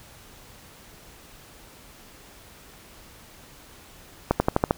accelerating click train, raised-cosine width 1 ms, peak -4 dBFS, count 6, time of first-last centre 4.31-4.709 s, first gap 90 ms, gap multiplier 0.94, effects pink hiss -49 dBFS RMS until 4.77 s

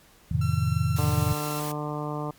sine chord, F dominant seventh, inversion none, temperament just, 87.31 / 109.13 / 130.96 / 157.15 Hz, F2 / A2 / C3 / Eb3, 0 / -14 / +2 / +18 cents, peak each -27 dBFS, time 0.31-1.33 s, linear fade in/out 5 ms
sawtooth tone, 1354 Hz, E6, 46 cents sharp, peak -33 dBFS, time 0.41-1.6 s, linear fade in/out 5 ms
white noise, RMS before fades -37 dBFS, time 0.96-1.72 s, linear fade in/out 5 ms
harmonic tone, 149.2 Hz, D3, 28 cents sharp, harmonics 1 / 2 / 3 / 4 / 5 / 6 / 7 / 8, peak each -32 / -35 / -37 / -38 / -39 / -40 / -38 / -41 dBFS, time 0.98-2.31 s, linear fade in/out 5 ms
effects pink hiss -56 dBFS RMS until 2.38 s + MP3 96 kbps

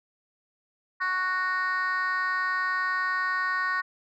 sine chord, F# major, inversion second, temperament just, 1110 / 1480 / 1850 Hz, C#6 / F#6 / A#6, +2 / 0 / -14 cents, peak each -27 dBFS, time 1-3.82 s, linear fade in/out 20 ms, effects tanh soft clip ceiling -20 dBFS

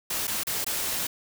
white noise with dropouts, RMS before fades -29 dBFS, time 0.1-1.07 s, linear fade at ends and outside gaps 5 ms, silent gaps 0.272-0.277 / 0.435-0.469 / 0.645-0.664 s, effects none

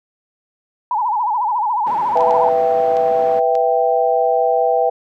sine tone with vibrato, 911 Hz, A#5, 40 cents flat, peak -15 dBFS, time 0.91-2.49 s, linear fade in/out 2 ms, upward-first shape sine, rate 14 Hz, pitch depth 170 cents each way
white band-pass noise, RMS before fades -33 dBFS, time 1.86-3.4 s, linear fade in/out 10 ms, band 140 to 910 Hz, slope 12 dB/octave
sine chord, E minor, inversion second, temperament equal, 493.9 / 659.3 / 784 Hz, B4 / E5 / G5, 0 / 0 / 0 cents, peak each -17 dBFS, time 2.15-4.9 s, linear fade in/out 10 ms
clicks, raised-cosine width 0.2 ms, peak -17 dBFS, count 5, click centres 2.173 / 2.208 / 2.309 / 2.969 / 3.553 s
effects none

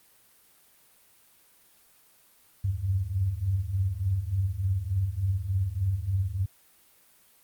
sine tone cluster, 79.1 / 94.5 / 97.9 Hz, D#2 / F#2 / G2, +29 / +37 / -2 cents, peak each -35 / -30 / -27 dBFS, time 2.64-6.46 s, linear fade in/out 10 ms, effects white hiss -60 dBFS RMS until 7.43 s + Opus 32 kbps

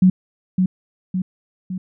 sine tone with echo, 185 Hz, F#3, in tune, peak -8 dBFS, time 0.02-0.1 s, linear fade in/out 5 ms, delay 560 ms, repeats 3, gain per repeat -5 dB, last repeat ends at 1.78 s, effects none

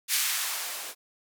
violet noise with band-pass filter sweep, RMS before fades -30 dBFS, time 0.08-0.95 s, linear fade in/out 50 ms, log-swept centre 2300 to 390 Hz, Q 1, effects none

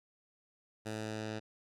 10% pulse tone with low-pass filter sweep, 108.7 Hz, A2, 21 cents flat, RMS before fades -40 dBFS, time 0.85-1.4 s, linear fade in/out 20 ms, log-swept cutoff 10000 to 5000 Hz, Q 0.99, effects none

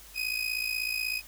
30% pulse tone with amplitude modulation, 2510 Hz, D#7, 15 cents sharp, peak -23 dBFS, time 0.14-1.22 s, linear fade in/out 50 ms, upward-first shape sine, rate 56.3 Hz, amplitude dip 75%, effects added 50 Hz sine -54 dBFS peak until 1.27 s + white hiss -51 dBFS RMS until 1.27 s

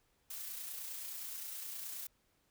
blue noise with amplitude modulation, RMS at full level -43 dBFS, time 0.3-2.07 s, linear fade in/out 5 ms, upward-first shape sine, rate 29.6 Hz, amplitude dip 30%, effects pink hiss -75 dBFS RMS until 2.5 s

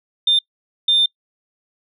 sine tone bursts at uneven times, 3599 Hz, A7, 38 cents sharp, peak -11 dBFS, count 2, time 0.27-0.39 / 0.88-1.06 s, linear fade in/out 5 ms, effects noise-tail reverb RT60 0.1 s tail -24 dB re dry + tanh soft clip ceiling -7 dBFS

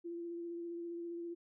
sine tone with vibrato, 341.4 Hz, F4, 39 cents flat, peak -40 dBFS, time 0.04-1.35 s, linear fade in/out 20 ms, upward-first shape sine, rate 15 Hz, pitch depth 16 cents each way, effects none

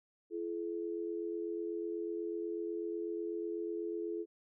sine tone pair together, 339 / 427.1 Hz, E4 / G#4, +49 / +48 cents, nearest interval major third, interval 399 cents, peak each -38 / -39 dBFS, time 0.3-4.26 s, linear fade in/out 50 ms, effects none

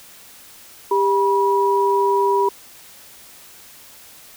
sine tone pair together, 397.6 / 970 Hz, G4 / B5, +25 / -31 cents, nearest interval octave + minor third, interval 1544 cents, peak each -17 dBFS, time 0.91-2.49 s, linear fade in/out 5 ms, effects white hiss -44 dBFS RMS until 4.36 s

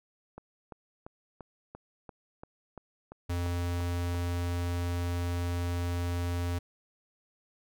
click train, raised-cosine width 1 ms, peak -29 dBFS, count 12, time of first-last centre 0.38-4.147 s, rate 2.92 Hz
square tone, 87.31 Hz, F2, in tune, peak -30 dBFS, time 3.29-6.59 s, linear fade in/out 10 ms
effects none

